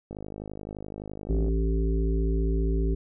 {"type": "click train", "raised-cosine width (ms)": 2, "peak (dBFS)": -24, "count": 72, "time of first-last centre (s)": [0.11, 1.483], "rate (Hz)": 51.7}
{"type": "harmonic tone", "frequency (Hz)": 55, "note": "A1", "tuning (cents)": 0, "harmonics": [1, 3, 5, 7, 8], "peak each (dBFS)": [-23, -32, -34, -32, -42], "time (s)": [1.29, 2.95], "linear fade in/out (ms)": 10}
{"effects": []}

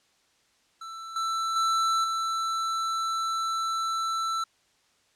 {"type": "tone with level steps", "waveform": "square", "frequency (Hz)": 1330, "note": "E6", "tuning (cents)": 15, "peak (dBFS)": [-38, -27, -23, -27], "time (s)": [0.81, 4.44], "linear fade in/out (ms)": 5, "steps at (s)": [1.16, 1.56, 2.04], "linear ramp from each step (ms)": 2, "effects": ["white hiss -66 dBFS RMS until 5.15 s", "low-pass 7000 Hz 12 dB/octave"]}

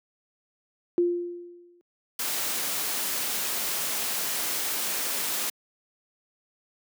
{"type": "tone with exponential decay", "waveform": "sine", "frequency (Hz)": 349.2, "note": "F4", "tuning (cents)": 0, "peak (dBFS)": -17, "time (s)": [0.98, 1.81], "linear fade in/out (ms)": 0, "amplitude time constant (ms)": 180}
{"type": "noise", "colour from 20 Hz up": "white", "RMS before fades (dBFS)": -29, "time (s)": [2.19, 5.5], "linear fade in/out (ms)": 5}
{"effects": ["high-pass 200 Hz 12 dB/octave"]}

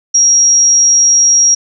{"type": "tone", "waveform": "sine", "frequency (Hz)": 5650, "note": "F8", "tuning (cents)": 19, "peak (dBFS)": -5, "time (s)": [0.14, 1.55], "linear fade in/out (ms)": 10, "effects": []}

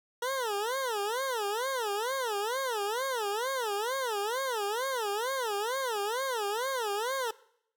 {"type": "tone with vibrato", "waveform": "20% pulse", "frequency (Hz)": 466.2, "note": "A#4", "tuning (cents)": 0, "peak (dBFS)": -25, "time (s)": [0.22, 7.31], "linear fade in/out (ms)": 5, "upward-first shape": "sine", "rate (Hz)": 2.2, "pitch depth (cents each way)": 260, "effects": ["noise-tail reverb RT60 0.7 s tail -21 dB re dry"]}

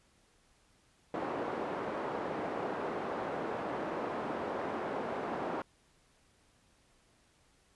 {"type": "band-pass noise", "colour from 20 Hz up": "pink", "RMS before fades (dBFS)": -37, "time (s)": [1.14, 5.62], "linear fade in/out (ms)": 2, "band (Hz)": [330, 1000], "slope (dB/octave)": 12, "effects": ["pink hiss -68 dBFS RMS until 7.75 s", "resampled to 24000 Hz"]}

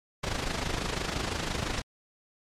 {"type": "noise with amplitude modulation", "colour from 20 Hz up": "pink", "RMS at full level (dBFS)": -28, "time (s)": [0.23, 1.82], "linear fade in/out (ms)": 10, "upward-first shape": "sine", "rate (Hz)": 25.9, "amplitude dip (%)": 65, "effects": ["low-pass 6000 Hz 12 dB/octave", "MP3 64 kbps"]}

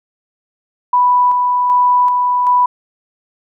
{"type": "tone with tremolo", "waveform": "sine", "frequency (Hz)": 987.8, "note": "B5", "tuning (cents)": 0, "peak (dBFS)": -8, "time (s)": [0.93, 2.66], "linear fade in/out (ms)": 5, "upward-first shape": "square", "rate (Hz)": 1.3, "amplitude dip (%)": 30, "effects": []}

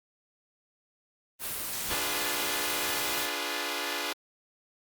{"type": "noise", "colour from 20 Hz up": "white", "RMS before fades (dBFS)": -34, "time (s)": [1.39, 3.29], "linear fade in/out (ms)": 50}
{"type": "noise with exponential growth", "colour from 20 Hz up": "pink", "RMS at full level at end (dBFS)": -33, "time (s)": [1.66, 1.95], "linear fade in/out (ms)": 1, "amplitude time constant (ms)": 62}
{"type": "chord", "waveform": "5% pulse", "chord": "D diminished seventh", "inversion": "none", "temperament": "equal with one note detuned", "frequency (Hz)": [291.5, 349.2, 415.3, 493.9], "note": ["D4", "F4", "Ab4", "Cb5"], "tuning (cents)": [-13, 0, 0, 0], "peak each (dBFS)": -25, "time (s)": [1.9, 4.13], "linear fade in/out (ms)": 5}
{"effects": ["Opus 32 kbps"]}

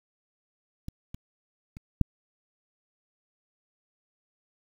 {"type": "clicks", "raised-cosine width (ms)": 5, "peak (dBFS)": [-23, -27, -30, -8], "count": 4, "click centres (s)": [0.884, 1.145, 1.769, 2.013], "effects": ["8-bit"]}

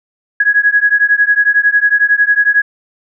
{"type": "beating tone pair", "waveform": "sine", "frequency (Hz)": [1661.2, 1672.2], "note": ["G#6", "G#6"], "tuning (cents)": [0, 11], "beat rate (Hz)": 11, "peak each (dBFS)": -11, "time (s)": [0.4, 2.62], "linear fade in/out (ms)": 5, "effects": []}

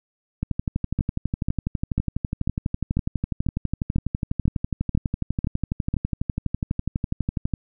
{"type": "two click trains", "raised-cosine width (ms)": 5, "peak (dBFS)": [-10, -11], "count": [11, 87], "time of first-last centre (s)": [[0.99, 5.94], [0.43, 7.537]], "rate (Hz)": [2.02, 12.1], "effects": []}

